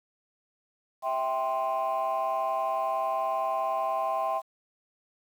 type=chord; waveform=sine; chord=C major; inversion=first; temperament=just; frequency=654.1 / 784.9 / 1046.5 Hz; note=E5 / G5 / C6; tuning=-14 / +2 / 0 cents; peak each=-29 dBFS; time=1.02-4.42 s; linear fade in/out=50 ms; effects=tanh soft clip ceiling -21 dBFS + 9-bit